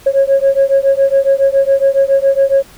sine beating tone pair, 543 / 550.2 Hz, C#5 / C#5, -36 / -13 cents, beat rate 7.2 Hz, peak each -10 dBFS, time 0.06-2.63 s, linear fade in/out 10 ms, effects tanh soft clip ceiling -3 dBFS + pink hiss -41 dBFS RMS until 2.77 s

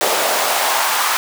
pink noise with high-pass filter sweep, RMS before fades -17 dBFS, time 0.01-1.17 s, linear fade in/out 0 ms, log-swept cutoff 530 to 1100 Hz, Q 2.1, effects none

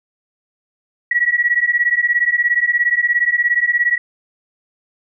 sine beating tone pair, 1917 / 1934 Hz, A#6 / B6, +48 / -37 cents, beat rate 17 Hz, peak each -16 dBFS, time 1.11-3.98 s, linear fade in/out 5 ms, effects none

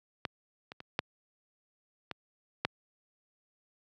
clicks, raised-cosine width 0.3 ms, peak -16 / -27 / -28 / -11 / -20 / -11 dBFS, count 6, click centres 0.252 / 0.719 / 0.804 / 0.991 / 2.113 / 2.65 s, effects high-pass 100 Hz 12 dB/octave

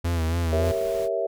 45% pulse tone with vibrato, 83.2 Hz, E2, 17 cents sharp, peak -22 dBFS, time 0.04-0.72 s, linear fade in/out 10 ms, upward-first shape sine, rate 3.6 Hz, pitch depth 63 cents each way
sine chord, G diminished seventh, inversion none, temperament equal, 392 / 466.2 / 554.4 / 659.3 Hz, G4 / Bb4 / Db5 / Fb5, 0 / 0 / 0 / 0 cents, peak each -30 / -29 / -30 / -26 dBFS, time 0.52-1.27 s, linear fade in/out 10 ms
pink noise, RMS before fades -41 dBFS, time 0.61-1.09 s, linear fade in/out 50 ms
effects none

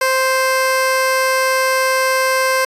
15% pulse tone, 523.3 Hz, C5, in tune, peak -7 dBFS, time 0.01-2.65 s, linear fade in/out 5 ms, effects resampled to 32000 Hz

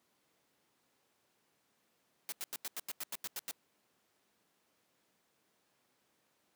white noise bursts, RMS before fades -40 dBFS, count 11, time 2.29-3.511 s, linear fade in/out 0 ms, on 31 ms, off 88 ms, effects pink hiss -75 dBFS RMS until 6.55 s + high-pass 200 Hz 12 dB/octave

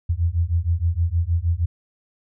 sine beating tone pair, 81.8 / 88.2 Hz, E2 / F2, -13 / +18 cents, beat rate 6.4 Hz, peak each -21 dBFS, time 0.09-1.66 s, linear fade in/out 10 ms, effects none

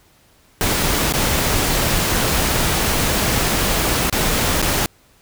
pink noise with dropouts, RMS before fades -18 dBFS, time 0.61-4.86 s, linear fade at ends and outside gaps 0 ms, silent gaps 1.124-1.137 / 4.098-4.126 / 4.617-4.626 s, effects pink hiss -54 dBFS RMS until 5.21 s

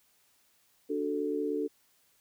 sine chord, D major, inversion none, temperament equal, 293.7 / 370 / 440 Hz, D4 / F#4 / A4, 0 / 0 / 0 cents, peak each -33 / -36 / -32 dBFS, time 0.89-1.68 s, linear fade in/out 20 ms, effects white hiss -68 dBFS RMS until 2.2 s

